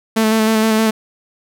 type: tone with vibrato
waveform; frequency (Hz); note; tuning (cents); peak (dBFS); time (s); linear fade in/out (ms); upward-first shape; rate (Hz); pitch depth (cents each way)
sawtooth; 220; A3; 0; -8; 0.16-0.91; 10; square; 6.4; 18
effects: none